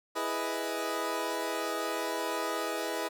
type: chord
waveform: 20% pulse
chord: E major seventh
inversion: none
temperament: equal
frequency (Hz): 329.6 / 415.3 / 493.9 / 622.3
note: E4 / G#4 / B4 / D#5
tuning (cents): 0 / 0 / 0 / 0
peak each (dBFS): -32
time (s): 0.15-3.09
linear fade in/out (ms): 20
effects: none